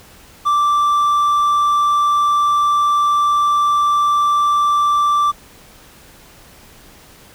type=tone; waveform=triangle; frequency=1172 Hz; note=D6; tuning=4 cents flat; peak=-10 dBFS; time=0.45-5.32 s; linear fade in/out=20 ms; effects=pink hiss -44 dBFS RMS until 7.34 s